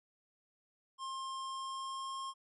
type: tone with pitch glide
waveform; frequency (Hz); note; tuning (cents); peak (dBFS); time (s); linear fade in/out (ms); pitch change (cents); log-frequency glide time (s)
square; 1063 to 1071.6; C6 to C6; +27 to +41; -40; 0.98-2.34; 50; +14; 1.38-2.19
effects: resampled to 24000 Hz